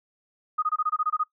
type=tone bursts; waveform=sine; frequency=1244.5 Hz; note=D#6; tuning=in tune; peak=-21 dBFS; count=10; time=0.58-1.237 s; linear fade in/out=10 ms; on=45 ms; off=23 ms; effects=noise-tail reverb RT60 0.1 s tail -20 dB re dry